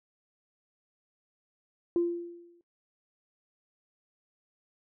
sine tone with exponential decay, 344.6 Hz, F4, 23 cents flat, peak -20 dBFS, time 1.96-2.61 s, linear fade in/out 1 ms, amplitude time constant 140 ms, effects noise-tail reverb RT60 0.1 s tail -17 dB re dry + tanh soft clip ceiling -18 dBFS

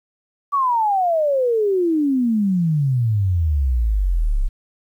sine exponential sweep, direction down, 1158 to 31.29 Hz, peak -15 dBFS, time 0.52-4.49 s, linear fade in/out 20 ms, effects 9-bit

